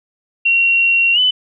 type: tone with pitch glide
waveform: sine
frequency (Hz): 2742 to 3007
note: F7 to F#7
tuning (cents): -32 to +27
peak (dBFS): -10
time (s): 0.45-1.31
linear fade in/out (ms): 10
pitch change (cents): +159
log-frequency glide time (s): 1.13-1.19
effects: none